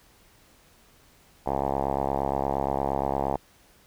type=tone with low-pass filter; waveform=5% pulse; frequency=68.6 Hz; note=C#2; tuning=17 cents flat; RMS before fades=-27 dBFS; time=1.46-3.37 s; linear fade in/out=5 ms; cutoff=840 Hz; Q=3.2; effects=pink hiss -58 dBFS RMS until 3.86 s